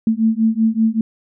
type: beating tone pair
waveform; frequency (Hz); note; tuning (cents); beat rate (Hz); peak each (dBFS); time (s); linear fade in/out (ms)
sine; 220.2 / 225.4; A3 / A3; +2 / +42; 5.2; -16; 0.07-1.01; 2
effects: none